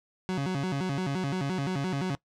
30% pulse tone with vibrato, 160.8 Hz, E3, 43 cents flat, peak -25 dBFS, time 0.29-2.15 s, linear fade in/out 0 ms, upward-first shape square, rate 5.8 Hz, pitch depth 250 cents each way, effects noise-tail reverb RT60 0.1 s tail -20 dB re dry + low-pass 6000 Hz 12 dB/octave

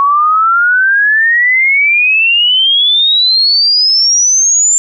sine exponential sweep, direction up, 1108.7 to 7310 Hz, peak -6 dBFS, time 0-4.78 s, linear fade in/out 0 ms, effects none

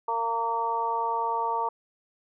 harmonic tone, 229.8 Hz, A#3, 25 cents flat, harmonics 2 / 3 / 4 / 5, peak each -34 / -36 / -26 / -33 dBFS, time 0.08-1.69 s, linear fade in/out 5 ms, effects none

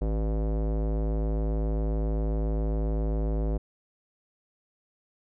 square tone with low-pass filter, 53.7 Hz, A1, 41 cents flat, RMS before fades -27 dBFS, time 0.01-3.58 s, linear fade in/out 10 ms, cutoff 540 Hz, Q 1.7, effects none

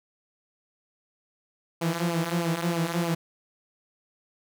sawtooth tone with flanger, 168.9 Hz, E3, 42 cents sharp, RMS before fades -27 dBFS, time 1.81-3.15 s, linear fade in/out 10 ms, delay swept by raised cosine 0.53 to 6.33 ms, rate 3.2 Hz, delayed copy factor -0.7, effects none

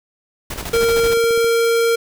pink noise with tremolo, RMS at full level -26 dBFS, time 0.5-1.14 s, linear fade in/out 5 ms, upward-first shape square, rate 13 Hz, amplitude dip 60%
click train, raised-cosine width 2 ms, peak -20 dBFS, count 14, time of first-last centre 0.56-1.444 s, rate 14.7 Hz
square tone, 462.4 Hz, A#4, 14 cents flat, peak -14 dBFS, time 0.73-1.96 s, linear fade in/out 10 ms
effects none

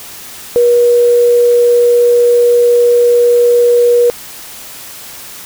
sine tone with quantisation, 480.7 Hz, B4, 47 cents flat, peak -5 dBFS, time 0.56-4.1 s, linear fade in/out 0 ms, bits 5, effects white hiss -30 dBFS RMS until 5.45 s

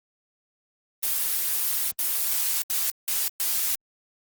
blue noise bursts at uneven times, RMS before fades -25 dBFS, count 5, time 1.03-1.91 / 1.99-2.62 / 2.7-2.9 / 3.08-3.28 / 3.4-3.75 s, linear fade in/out 0 ms, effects Opus 24 kbps

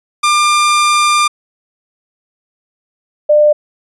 sawtooth / sine tone pair in turn, 1196 / 598 Hz, D6 / D5, +31 / +31 cents, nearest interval octave, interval 1200 cents, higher first, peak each -5 dBFS, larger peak neither, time 0.23-1.28 / 3.29-3.53 s, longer first, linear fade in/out 10 ms, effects resampled to 24000 Hz

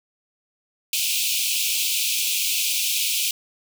pink high-pass noise, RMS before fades -23 dBFS, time 0.93-3.31 s, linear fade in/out 2 ms, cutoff 2400 Hz, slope 96 dB/octave, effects none

